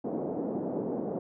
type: band-pass noise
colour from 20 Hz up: pink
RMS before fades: -33 dBFS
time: 0.04-1.19 s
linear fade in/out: 5 ms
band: 190 to 620 Hz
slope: 24 dB/octave
effects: none